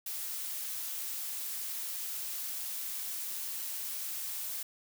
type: noise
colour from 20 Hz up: blue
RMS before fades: -38 dBFS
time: 0.06-4.63 s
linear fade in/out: 5 ms
effects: none

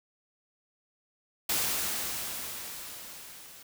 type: noise with level ramp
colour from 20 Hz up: white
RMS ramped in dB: -28 to -50 dBFS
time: 1.49-3.63 s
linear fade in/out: 5 ms
effects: none

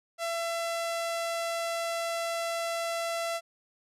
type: tone with low-pass filter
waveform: sawtooth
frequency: 672 Hz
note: E5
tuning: 33 cents sharp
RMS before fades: -32 dBFS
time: 0.18-3.41 s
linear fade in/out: 50 ms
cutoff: 11000 Hz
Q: 0.88
effects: none

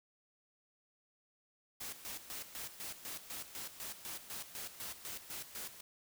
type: noise with tremolo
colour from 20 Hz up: white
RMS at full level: -44 dBFS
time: 1.8-5.81 s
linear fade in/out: 10 ms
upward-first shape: square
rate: 4 Hz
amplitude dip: 70%
effects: none

